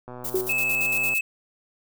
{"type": "click train", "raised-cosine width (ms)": 1, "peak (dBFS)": -25, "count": 132, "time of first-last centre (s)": [0.08, 1.136], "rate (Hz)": 124}
{"type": "noise with tremolo", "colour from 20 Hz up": "violet", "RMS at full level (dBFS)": -30, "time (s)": [0.24, 1.19], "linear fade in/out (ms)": 10, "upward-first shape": "square", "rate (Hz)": 8.8, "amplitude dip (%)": 70}
{"type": "tone with exponential decay", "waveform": "sine", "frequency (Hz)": 374.4, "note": "F#4", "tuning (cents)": 20, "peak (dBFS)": -19, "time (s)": [0.34, 0.72], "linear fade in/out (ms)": 5, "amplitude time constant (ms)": 81}
{"type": "tone", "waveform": "triangle", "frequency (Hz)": 2599, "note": "E7", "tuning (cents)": -25, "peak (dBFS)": -20, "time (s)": [0.49, 1.21], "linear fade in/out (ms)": 5}
{"effects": []}